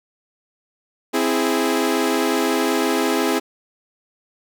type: chord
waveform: sawtooth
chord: C augmented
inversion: none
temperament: equal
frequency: 261.6 / 329.6 / 415.3 Hz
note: C4 / E4 / G#4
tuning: 0 / 0 / 0 cents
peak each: -18 dBFS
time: 1.13-3.4 s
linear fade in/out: 20 ms
effects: none